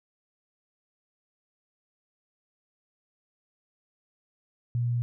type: tone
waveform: sine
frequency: 120 Hz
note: B2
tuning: 49 cents flat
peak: -24 dBFS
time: 4.75-5.02 s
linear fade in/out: 0 ms
effects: none